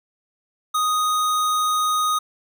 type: tone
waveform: square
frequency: 1244.5 Hz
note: D#6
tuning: in tune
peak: -19 dBFS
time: 0.74-2.19 s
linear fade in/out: 10 ms
effects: none